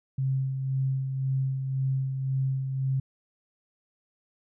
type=tone with tremolo; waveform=sine; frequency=133.4 Hz; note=C3; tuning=34 cents sharp; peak=-23 dBFS; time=0.18-3 s; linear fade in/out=5 ms; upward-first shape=sine; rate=1.9 Hz; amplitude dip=45%; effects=none